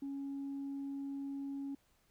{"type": "tone", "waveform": "sine", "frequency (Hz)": 277.2, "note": "C#4", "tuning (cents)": 0, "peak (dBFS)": -37, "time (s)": [0.02, 1.75], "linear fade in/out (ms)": 5, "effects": ["tanh soft clip ceiling -36 dBFS", "pink hiss -73 dBFS RMS until 2.1 s"]}